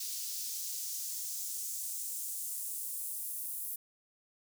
white noise with high-pass filter sweep, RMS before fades -39 dBFS, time 0-3.76 s, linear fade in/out 5 ms, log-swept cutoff 4900 to 11000 Hz, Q 1.5, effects none

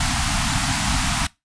pink band-stop noise, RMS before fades -21 dBFS, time 0-1.27 s, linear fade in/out 5 ms, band 290 to 670 Hz, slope 96 dB/octave, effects noise-tail reverb RT60 0.2 s tail -20 dB re dry + resampled to 22050 Hz

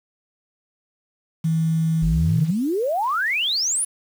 sine tone, 161.8 Hz, E3, 32 cents flat, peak -17 dBFS, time 1.44-2.51 s, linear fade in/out 10 ms
sine exponential sweep, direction up, 42 to 10548 Hz, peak -19 dBFS, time 2.02-3.85 s, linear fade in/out 10 ms
effects tanh soft clip ceiling -8 dBFS + 7-bit

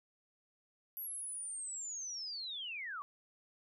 sine linear sweep, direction down, 11760 to 1086 Hz, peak -40 dBFS, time 0.97-3.02 s, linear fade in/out 0 ms, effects none

